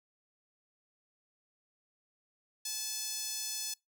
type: tone with high-pass filter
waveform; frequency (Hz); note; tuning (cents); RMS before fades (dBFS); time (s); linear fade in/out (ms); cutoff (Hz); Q
sawtooth; 866; A5; -28; -38; 2.65-3.74; 5; 5500; 1.5
effects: noise-tail reverb RT60 0.2 s tail -26 dB re dry